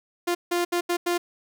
sawtooth tone bursts at uneven times, 349.2 Hz, F4, in tune, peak -18 dBFS, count 5, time 0.27-0.35 / 0.51-0.65 / 0.72-0.81 / 0.89-0.97 / 1.06-1.18 s, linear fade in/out 10 ms, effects none

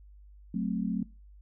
sine chord, F# diminished, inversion none, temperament equal, 185 / 220 / 261.6 Hz, F#3 / A3 / C4, 0 / 0 / 0 cents, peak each -31 / -32 / -35 dBFS, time 0.54-1.03 s, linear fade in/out 5 ms, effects noise-tail reverb RT60 0.3 s tail -23 dB re dry + added 50 Hz sine -50 dBFS peak until 1.41 s

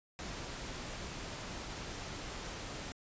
pink noise, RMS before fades -43 dBFS, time 0.19-2.92 s, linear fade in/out 0 ms, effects resampled to 16000 Hz

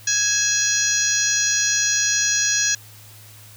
harmonic tone with a mistuned harmonic, 830.6 Hz, G#5, in tune, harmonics 2 / 3 / 4 / 5 / 6 / 7 / 8, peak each -24 / -30 / -30 / -27 / -30 / -22 / -22 dBFS, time 0.07-2.75 s, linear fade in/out 5 ms, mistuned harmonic 3, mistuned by +68 cents, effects added 106 Hz sine -45 dBFS peak until 3.56 s + white hiss -46 dBFS RMS until 3.56 s

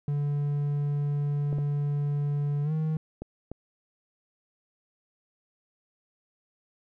triangle tone with pitch glide, 144.7 to 156.89 Hz, D3 to D#3, -25 to +15 cents, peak -23 dBFS, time 0.08-2.97 s, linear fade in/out 2 ms, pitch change +140 cents, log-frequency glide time 2.63-2.72 s
clicks, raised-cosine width 2 ms, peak -23 dBFS, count 4, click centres 1.528 / 1.585 / 3.22 / 3.516 s
effects none

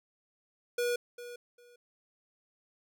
square tone with echo, 483.3 Hz, B4, 38 cents flat, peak -29 dBFS, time 0.78-0.96 s, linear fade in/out 5 ms, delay 400 ms, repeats 2, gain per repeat -14 dB, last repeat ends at 1.76 s, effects none

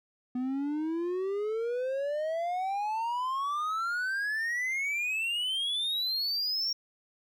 triangle exponential sweep, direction up, 246.9 to 5588 Hz, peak -27 dBFS, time 0.35-6.73 s, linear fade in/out 5 ms, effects none

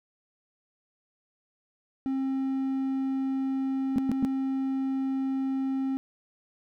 triangle tone, 267.1 Hz, C4, 36 cents sharp, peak -24 dBFS, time 2.06-5.97 s, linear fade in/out 0 ms
sine tone bursts, 233.1 Hz, A#3, in tune, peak -22 dBFS, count 3, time 3.96-4.249 s, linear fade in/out 0 ms, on 23 ms, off 110 ms
effects none

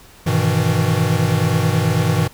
square chord, E major seventh, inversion first, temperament equal with one note detuned, 101.16 / 123.47 / 155.56 / 164.81 Hz, G#2 / B2 / D#3 / E3, -45 / 0 / 0 / 0 cents, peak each -21 dBFS, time 0.26-2.28 s, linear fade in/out 10 ms, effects pink hiss -45 dBFS RMS until 2.33 s

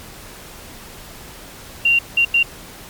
sine tone bursts at uneven times, 2767 Hz, F7, 17 cents flat, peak -11 dBFS, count 3, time 1.85-1.99 / 2.17-2.25 / 2.34-2.43 s, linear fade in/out 5 ms, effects pink hiss -38 dBFS RMS until 2.89 s + MP3 96 kbps

